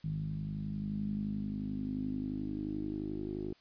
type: tone with low-pass filter sweep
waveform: 10% pulse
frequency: 51.4 Hz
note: G#1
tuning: 17 cents flat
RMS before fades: -37 dBFS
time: 0.04-3.53 s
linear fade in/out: 5 ms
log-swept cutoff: 160 to 370 Hz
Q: 6.6
effects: white hiss -65 dBFS RMS until 3.6 s + resampled to 11025 Hz